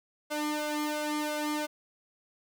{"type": "tone with flanger", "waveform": "sawtooth", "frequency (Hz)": 300.3, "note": "D4", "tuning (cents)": 39, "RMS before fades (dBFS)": -32, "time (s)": [0.3, 1.67], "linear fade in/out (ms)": 20, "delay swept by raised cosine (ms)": [1.9, 2.41], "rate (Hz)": 2.9, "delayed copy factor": 0.85, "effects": []}